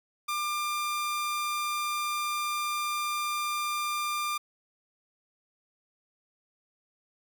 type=tone; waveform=sawtooth; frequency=1195 Hz; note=D6; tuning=30 cents sharp; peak=-25 dBFS; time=0.28-4.38 s; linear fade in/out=10 ms; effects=10-bit